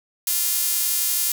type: tone with high-pass filter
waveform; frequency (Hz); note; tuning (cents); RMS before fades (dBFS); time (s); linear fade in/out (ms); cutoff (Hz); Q
sawtooth; 349.2; F4; 0; -22; 0.27-1.32; 2; 8900; 0.52
effects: none